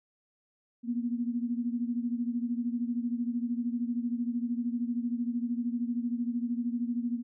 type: beating tone pair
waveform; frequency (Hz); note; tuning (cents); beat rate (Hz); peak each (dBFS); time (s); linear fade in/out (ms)
sine; 235.9 / 248.9; A#3 / B3; +21 / +14; 13; -30 / -34; 0.83-7.23; 50
effects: none